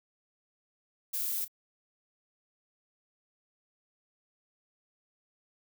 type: noise with echo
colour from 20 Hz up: violet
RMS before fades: -33 dBFS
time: 1.13-1.45 s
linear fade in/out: 10 ms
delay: 31 ms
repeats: 1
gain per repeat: -15 dB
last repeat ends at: 1.481 s
effects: none